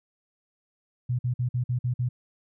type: tone bursts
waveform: sine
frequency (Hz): 123.47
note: B2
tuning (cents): 0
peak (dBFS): -23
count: 7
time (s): 1.09-2.09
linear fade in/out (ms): 10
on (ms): 100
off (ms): 50
effects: none